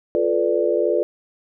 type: chord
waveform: sine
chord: B half-diminished seventh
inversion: second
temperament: equal with one note detuned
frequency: 349.2 / 432.9 / 493.9 / 587.3 Hz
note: F4 / A4 / B4 / D5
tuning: 0 / -28 / 0 / 0 cents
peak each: -22 dBFS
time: 0.15-1.03 s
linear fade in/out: 0 ms
effects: none